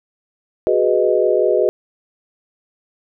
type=chord; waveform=sine; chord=G# minor seventh; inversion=third; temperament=equal; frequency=370 / 415.3 / 493.9 / 622.3 Hz; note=F#4 / G#4 / B4 / D#5; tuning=0 / 0 / 0 / 0 cents; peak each=-18 dBFS; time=0.67-1.69 s; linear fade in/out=0 ms; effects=none